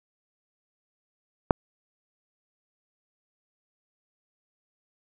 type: click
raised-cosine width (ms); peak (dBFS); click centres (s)
1; -3; 1.508
effects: none